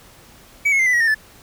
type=tone with pitch steps; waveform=triangle; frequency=2279 / 2180 / 2085 / 1994.3 / 1907.6 / 1824.6 / 1745.2 Hz; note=C#7 / C#7 / C7 / B6 / A#6 / A#6 / A6; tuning=+47 / -29 / -7 / +16 / +39 / -38 / -15 cents; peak=-12 dBFS; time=0.65-1.147 s; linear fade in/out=10 ms; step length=71 ms; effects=pink hiss -47 dBFS RMS until 1.42 s